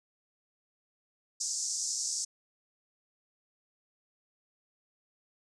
pink band-pass noise, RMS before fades -34 dBFS, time 1.4-2.25 s, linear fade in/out 10 ms, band 5300 to 8000 Hz, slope 48 dB/octave, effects none

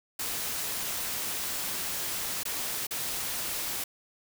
white noise with dropouts, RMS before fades -33 dBFS, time 0.19-3.84 s, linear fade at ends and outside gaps 5 ms, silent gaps 2.434-2.452 / 2.869-2.908 s, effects none

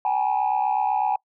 sine tone cluster, 769 / 837 / 961 Hz, G5 / G#5 / B5, -33 / +13 / -48 cents, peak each -23 / -21 / -27 dBFS, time 0.05-1.16 s, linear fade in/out 2 ms, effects noise-tail reverb RT60 0.1 s tail -24 dB re dry + tanh soft clip ceiling -14 dBFS

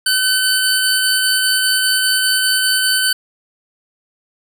25% pulse tone pair together, 1520 / 4555 Hz, F#6 / C#8, +46 / +46 cents, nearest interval octave + perfect fifth, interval 1900 cents, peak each -12 dBFS, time 0.06-3.13 s, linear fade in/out 5 ms, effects none

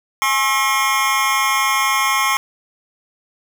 25% pulse tone with amplitude modulation, 1076 Hz, C6, 48 cents sharp, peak -7 dBFS, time 0.22-2.37 s, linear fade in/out 0 ms, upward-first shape sine, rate 240 Hz, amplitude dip 95%, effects none

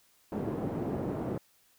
pink band-pass noise, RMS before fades -34 dBFS, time 0.32-1.38 s, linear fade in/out 2 ms, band 160 to 490 Hz, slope 12 dB/octave, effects white hiss -66 dBFS RMS until 1.78 s

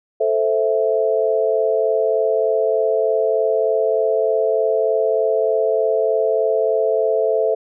sine chord, A minor, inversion none, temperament equal, 440 / 523.3 / 659.3 Hz, A4 / C5 / E5, 0 / 0 / 0 cents, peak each -18 / -21 / -19 dBFS, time 0.2-7.55 s, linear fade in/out 10 ms, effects none

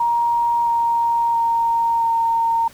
sine tone with pitch steps, 941 / 933.4 / 925.9 / 918.4 Hz, A#5 / A#5 / A#5 / A#5, +16 / +2 / -12 / -26 cents, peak -15 dBFS, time 0-2.68 s, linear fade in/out 5 ms, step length 670 ms, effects pink hiss -46 dBFS RMS until 2.73 s

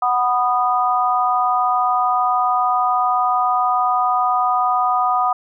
sine chord, B major, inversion second, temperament just, 740.8 / 987.8 / 1234.7 Hz, F#5 / B5 / D#6, +2 / 0 / -14 cents, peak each -18 / -22 / -18 dBFS, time 0.02-5.33 s, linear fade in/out 5 ms, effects none

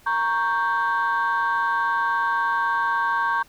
sine chord, G diminished, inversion first, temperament equal, 932.3 / 1108.7 / 1568 Hz, Bb5 / Db6 / G6, 0 / 0 / 0 cents, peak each -23 dBFS, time 0.06-3.43 s, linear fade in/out 10 ms, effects tanh soft clip ceiling -14 dBFS + pink hiss -54 dBFS RMS until 3.48 s

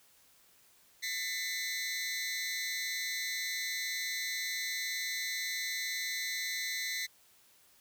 20% pulse tone cluster, 1791 / 2010 / 2182 Hz, A6 / B6 / C#7, +30 / +30 / -28 cents, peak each -39 / -30 / -37 dBFS, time 1.02-7.07 s, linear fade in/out 20 ms, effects white hiss -64 dBFS RMS until 7.8 s

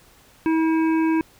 harmonic tone, 322 Hz, E4, 41 cents flat, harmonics 1 / 3 / 5 / 7 / 8, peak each -17 / -28 / -34 / -37 / -38 dBFS, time 0.46-1.21 s, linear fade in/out 0 ms, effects pink hiss -53 dBFS RMS until 1.39 s

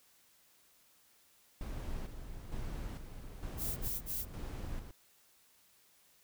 brown noise with tremolo, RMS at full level -40 dBFS, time 1.61-4.91 s, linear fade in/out 2 ms, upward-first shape square, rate 1.1 Hz, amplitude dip 55%
violet noise bursts, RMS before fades -38 dBFS, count 3, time 3.57-4.256 s, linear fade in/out 50 ms, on 200 ms, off 43 ms
effects white hiss -67 dBFS RMS until 6.23 s

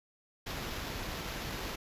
pink noise with sample-and-hold, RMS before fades -39 dBFS, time 0.46-1.76 s, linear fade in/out 10 ms, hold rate 8820 Hz, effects resampled to 32000 Hz

